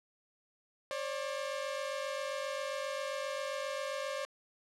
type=tone pair together; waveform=sawtooth; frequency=539.8 / 587.3 Hz; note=C#5 / D5; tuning=-46 / 0 cents; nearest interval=minor second; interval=146 cents; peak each=-34 / -35 dBFS; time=0.91-4.25 s; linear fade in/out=0 ms; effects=low-pass 8000 Hz 12 dB/octave